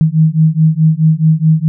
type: beating tone pair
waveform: sine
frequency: 156 / 160.7 Hz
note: D#3 / E3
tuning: +5 / -44 cents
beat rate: 4.7 Hz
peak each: -10 dBFS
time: 0.01-1.68 s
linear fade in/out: 0 ms
effects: none